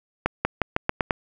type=accelerating click train; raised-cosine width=0.5 ms; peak=-5 dBFS; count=7; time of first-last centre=0.26-1.108 s; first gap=190 ms; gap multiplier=0.88; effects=none